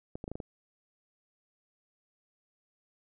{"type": "clicks", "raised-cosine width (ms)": 2, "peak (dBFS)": -25, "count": 6, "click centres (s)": [0.155, 0.241, 0.279, 0.316, 0.355, 0.402], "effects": []}